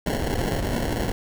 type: noise with sample-and-hold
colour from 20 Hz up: pink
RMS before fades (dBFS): -25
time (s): 0.06-1.12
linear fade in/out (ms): 2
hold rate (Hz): 1225
effects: none